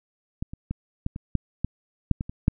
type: clicks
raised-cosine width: 5 ms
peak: -16 / -24 / -16 / -14 / -21 / -9 / -12 / -6 / -16 / -22 / -6 dBFS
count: 11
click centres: 0.425 / 0.535 / 0.71 / 1.064 / 1.161 / 1.353 / 1.646 / 2.113 / 2.209 / 2.295 / 2.481 s
effects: none